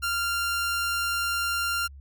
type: tone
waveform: sawtooth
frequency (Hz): 1390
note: F6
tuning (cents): -9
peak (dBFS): -21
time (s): 0.02-1.88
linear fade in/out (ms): 20
effects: added 69 Hz sine -42 dBFS peak until 2 s + MP3 96 kbps